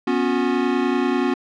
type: chord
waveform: square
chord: B suspended second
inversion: none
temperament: equal with one note detuned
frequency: 246.9 / 277.2 / 360.9 Hz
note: B3 / C#4 / F#4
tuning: 0 / 0 / -43 cents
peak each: -23 dBFS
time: 0.07-1.34 s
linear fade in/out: 5 ms
effects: low-pass 3000 Hz 12 dB/octave